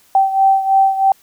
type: beating tone pair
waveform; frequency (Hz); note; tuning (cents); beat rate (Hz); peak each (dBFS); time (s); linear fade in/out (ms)
sine; 775 / 778.1; G5 / G5; -20 / -13; 3.1; -11 / -16; 0.15-1.12; 2
effects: white hiss -52 dBFS RMS until 1.22 s